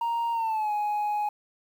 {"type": "tone with pitch glide", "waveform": "sine", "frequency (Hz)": [932.3, 835.4], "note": ["A#5", "G#5"], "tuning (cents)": [0, 10], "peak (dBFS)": -22, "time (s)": [0.01, 1.29], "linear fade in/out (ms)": 5, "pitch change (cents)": -190, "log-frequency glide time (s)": [0.32, 0.72], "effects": ["tanh soft clip ceiling -24 dBFS", "9-bit"]}